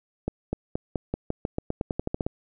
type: accelerating click train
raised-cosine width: 2 ms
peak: -13 dBFS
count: 16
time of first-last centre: 0.28-2.265 s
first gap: 250 ms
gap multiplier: 0.9
effects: none